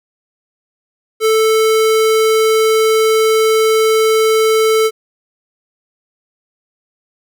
square tone, 440 Hz, A4, in tune, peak -10 dBFS, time 1.2-4.91 s, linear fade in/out 50 ms, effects none

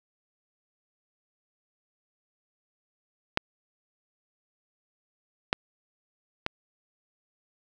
clicks, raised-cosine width 0.3 ms, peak -6 / -6 / -11 dBFS, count 3, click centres 3.374 / 5.529 / 6.464 s, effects none

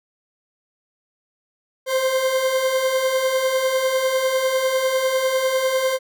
40% pulse beating tone pair, 515 / 525 Hz, C5 / C5, -28 / +6 cents, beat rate 10 Hz, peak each -25 / -18 dBFS, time 1.86-5.99 s, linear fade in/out 50 ms, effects none

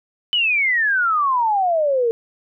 sine exponential sweep, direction down, 3019 to 448.5 Hz, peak -15 dBFS, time 0.33-2.11 s, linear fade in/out 0 ms, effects none

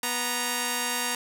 5% pulse tone pair together, 245.4 / 932.3 Hz, B3 / A#5, -11 / 0 cents, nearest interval octave + major seventh, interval 2311 cents, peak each -19 / -16 dBFS, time 0.03-1.15 s, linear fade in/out 2 ms, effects none

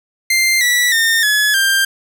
sawtooth tone with pitch steps, 2093 / 1952.8 / 1822.1 / 1700 / 1586.2 Hz, C7 / B6 / A#6 / G#6 / G6, 0 / -20 / -40 / +40 / +20 cents, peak -8 dBFS, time 0.3-1.85 s, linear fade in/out 5 ms, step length 310 ms, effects 8-bit

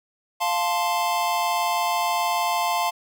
square chord, F major, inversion none, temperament equal, 698.5 / 880 / 1046.5 Hz, F5 / A5 / C6, 0 / 0 / 0 cents, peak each -26 / -26 / -27 dBFS, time 0.4-2.91 s, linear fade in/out 20 ms, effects none

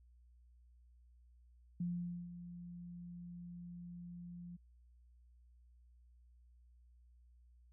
sine tone with ADSR envelope, 174.61 Hz, F3, in tune, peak -35 dBFS, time 1.8-4.57 s, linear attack 5 ms, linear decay 480 ms, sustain -12 dB, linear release 15 ms, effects added 60 Hz sine -62 dBFS peak until 7.72 s

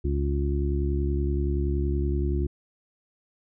harmonic tone, 70.6 Hz, C#2, 32 cents sharp, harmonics 1 / 2 / 3 / 4 / 5, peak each -24 / -32 / -37 / -35 / -31 dBFS, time 0.04-2.47 s, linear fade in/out 10 ms, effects none

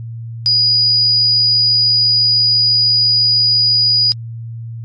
sine tone, 4913 Hz, D#8, 23 cents flat, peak -9 dBFS, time 0.46-4.12 s, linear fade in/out 0 ms, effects added 115 Hz sine -24 dBFS peak until 4.84 s + MP3 48 kbps

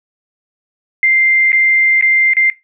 sine tone with dropouts, 2093 Hz, C7, in tune, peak -8 dBFS, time 1.03-2.5 s, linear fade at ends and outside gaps 1 ms, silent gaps 1.519-1.529 / 2.011-2.024 / 2.335-2.368 s, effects noise-tail reverb RT60 0.2 s tail -17 dB re dry

